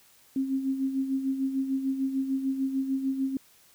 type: tone with tremolo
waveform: sine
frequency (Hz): 267.8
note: C4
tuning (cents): +40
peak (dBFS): -23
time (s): 0.36-3.37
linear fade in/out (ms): 2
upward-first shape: sine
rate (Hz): 6.7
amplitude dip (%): 60
effects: white hiss -59 dBFS RMS until 3.74 s